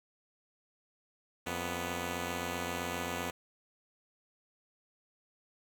5% pulse tone pair together, 87.6 / 247.3 Hz, F2 / B3, +6 / +3 cents, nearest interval octave + tritone, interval 1797 cents, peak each -26 dBFS, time 1.46-3.31 s, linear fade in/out 10 ms, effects none

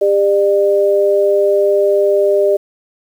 sine tone pair together, 400.1 / 599.5 Hz, G4 / D5, +35 / +36 cents, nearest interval perfect fifth, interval 701 cents, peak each -12 dBFS, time 0.01-2.57 s, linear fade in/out 10 ms, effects 7-bit

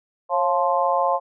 harmonic tone with a mistuned harmonic, 174.61 Hz, F3, in tune, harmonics 3 / 4 / 5 / 6, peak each -23 / -23 / -23 / -23 dBFS, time 0.29-1.2 s, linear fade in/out 50 ms, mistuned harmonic 3, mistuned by +62 cents, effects none

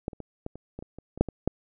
clicks, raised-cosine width 2 ms, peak -15 / -29 / -24 / -20 / -28 / -24 / -27 / -28 / -26 / -6 / -20 / -10 dBFS, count 12, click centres 0.081 / 0.132 / 0.203 / 0.464 / 0.556 / 0.79 / 0.825 / 0.986 / 1.176 / 1.21 / 1.287 / 1.476 s, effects none

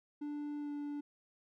triangle tone with pitch glide, 293.7 to 290.7 Hz, D4 to D4, 0 to -18 cents, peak -36 dBFS, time 0.21-1.01 s, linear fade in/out 10 ms, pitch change -18 cents, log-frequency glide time 0.59-0.71 s, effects none

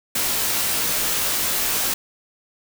white noise with comb filter, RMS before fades -22 dBFS, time 0.15-1.94 s, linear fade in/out 5 ms, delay 17 ms, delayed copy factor -0.8, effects none

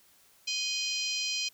harmonic tone with a mistuned harmonic, 827 Hz, G#5, 8 cents flat, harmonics 3 / 4 / 5 / 6 / 7 / 8 / 9, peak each -36 / -36 / -36 / -36 / -38 / -44 / -45 dBFS, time 0.47-1.49 s, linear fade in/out 10 ms, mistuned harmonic 4, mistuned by -92 cents, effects white hiss -62 dBFS RMS until 1.53 s

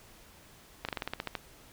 slowing click train, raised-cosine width 0.3 ms, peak -17 dBFS, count 10, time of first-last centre 0.85-1.352 s, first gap 37 ms, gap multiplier 1.1, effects pink hiss -56 dBFS RMS until 1.72 s

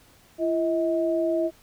sine tone pair together, 338.4 / 638 Hz, E4 / D#5, +45 / +43 cents, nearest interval major seventh, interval 1098 cents, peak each -24 dBFS, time 0.38-1.51 s, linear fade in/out 50 ms, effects pink hiss -56 dBFS RMS until 1.62 s

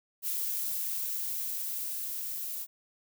violet noise with level ramp, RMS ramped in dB -32 to -37 dBFS, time 0.22-2.67 s, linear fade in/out 50 ms, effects none

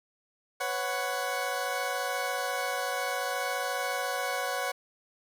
20% pulse chord, B suspended second, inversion none, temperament equal with one note detuned, 500.2 / 554.4 / 740 Hz, B4 / C#5 / F#5, +22 / 0 / 0 cents, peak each -31 / -29 / -28 dBFS, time 0.6-4.72 s, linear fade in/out 10 ms, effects none

